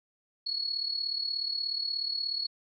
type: tone with amplitude modulation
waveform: sine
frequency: 4359 Hz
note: C#8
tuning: 30 cents flat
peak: -26 dBFS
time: 0.46-2.47 s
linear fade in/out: 10 ms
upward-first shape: sine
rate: 36.7 Hz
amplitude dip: 70%
effects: MP3 64 kbps